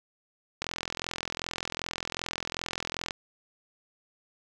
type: click train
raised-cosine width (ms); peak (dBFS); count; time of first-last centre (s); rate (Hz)
0.2; -14; 107; 0.62-3.108; 42.6
effects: none